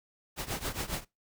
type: noise with tremolo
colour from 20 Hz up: pink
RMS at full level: -32 dBFS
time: 0.36-1.05 s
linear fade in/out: 50 ms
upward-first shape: triangle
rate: 7.3 Hz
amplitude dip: 90%
effects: noise-tail reverb RT60 0.2 s tail -21 dB re dry